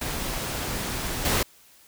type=noise with level steps; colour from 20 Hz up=pink; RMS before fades=-30 / -23 dBFS; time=0.01-1.43 s; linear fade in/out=5 ms; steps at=1.25 s; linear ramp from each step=2 ms; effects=white hiss -55 dBFS RMS until 1.87 s